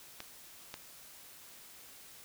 clicks, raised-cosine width 0.2 ms, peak -24 dBFS, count 2, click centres 0.204 / 0.741 s, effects white hiss -54 dBFS RMS until 2.24 s

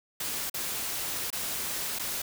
white noise with dropouts, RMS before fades -33 dBFS, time 0.2-2.22 s, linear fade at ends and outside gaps 5 ms, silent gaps 0.498-0.541 / 1.304-1.327 / 1.988-1.994 s, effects none

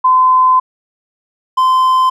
sine / triangle tone pair in turn, 1025 / 1032.7 Hz, C6 / C6, -36 / -23 cents, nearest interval unison, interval 13 cents, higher second, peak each -6 dBFS, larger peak neither, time 0.04-0.6 / 1.57-2.1 s, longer first, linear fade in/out 10 ms, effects none

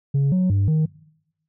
sine tone with pitch steps, 139.1 / 184.1 / 98.9 / 156.3 Hz, C#3 / F#3 / G2 / D#3, +6 / -8 / +16 / +8 cents, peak -13 dBFS, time 0.14-0.86 s, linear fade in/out 10 ms, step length 180 ms, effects noise-tail reverb RT60 0.8 s tail -24 dB re dry + tanh soft clip ceiling -15 dBFS

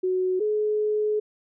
sine tone pair in turn, 370 / 424.4 Hz, F#4 / G#4, 0 / +38 cents, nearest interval major second, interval 238 cents, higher second, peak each -21 dBFS, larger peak neither, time 0.03-0.4 / 0.4-1.2 s, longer second, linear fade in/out 10 ms, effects none

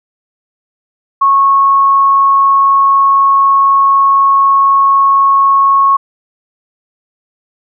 sine tone, 1099 Hz, C#6, 15 cents flat, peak -5 dBFS, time 1.21-5.97 s, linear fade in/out 10 ms, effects none

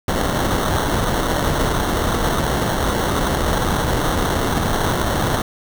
pink noise with sample-and-hold, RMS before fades -19 dBFS, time 0.08-5.42 s, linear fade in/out 2 ms, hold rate 2450 Hz, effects none

